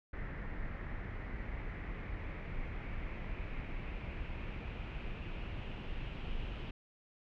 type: noise with low-pass filter sweep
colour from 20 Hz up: brown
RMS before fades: -41 dBFS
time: 0.13-6.71 s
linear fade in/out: 5 ms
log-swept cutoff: 1900 to 2900 Hz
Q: 3.9
effects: none